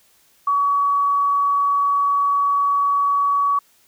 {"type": "tone", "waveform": "sine", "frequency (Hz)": 1132, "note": "C#6", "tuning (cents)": 36, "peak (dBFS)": -15, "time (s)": [0.47, 3.59], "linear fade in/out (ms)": 5, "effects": ["white hiss -57 dBFS RMS until 3.87 s"]}